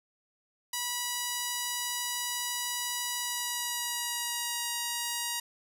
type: tone with pitch glide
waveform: 5% pulse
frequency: 974 to 950.1 Hz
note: B5 to A#5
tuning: -24 to +33 cents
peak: -19 dBFS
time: 0.73-5.4 s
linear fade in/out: 5 ms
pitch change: -43 cents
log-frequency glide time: 3.13-4.68 s
effects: none